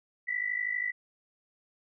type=tone pair together; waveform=sine; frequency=1947.6 / 2000 Hz; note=B6 / B6; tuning=-25 / +21 cents; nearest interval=unison; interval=46 cents; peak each=-32 / -32 dBFS; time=0.27-0.92 s; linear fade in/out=20 ms; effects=none